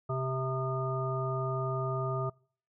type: harmonic tone with a mistuned harmonic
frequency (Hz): 130.81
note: C3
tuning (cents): 0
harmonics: 1 / 3 / 5 / 7 / 9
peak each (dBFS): -32 / -37 / -37 / -45 / -37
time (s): 0.09-2.3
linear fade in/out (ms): 10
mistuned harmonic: 9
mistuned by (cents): +65
effects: noise-tail reverb RT60 0.5 s tail -26 dB re dry